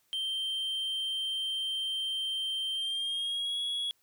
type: tone with pitch glide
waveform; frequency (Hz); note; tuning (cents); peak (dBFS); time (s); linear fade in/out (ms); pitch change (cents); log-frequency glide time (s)
triangle; 3138 to 3344; G7 to G#7; +1 to +11; -29; 0.13-3.91; 0; +110; 2.74-3.6
effects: white hiss -71 dBFS RMS until 4.02 s

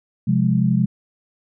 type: chord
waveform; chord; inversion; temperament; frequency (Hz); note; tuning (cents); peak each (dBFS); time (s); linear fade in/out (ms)
sine; F minor; second; equal with one note detuned; 130.81 / 176.34 / 207.7; C3 / F3 / Ab3; 0 / +17 / 0; -19; 0.27-0.86; 10
effects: none

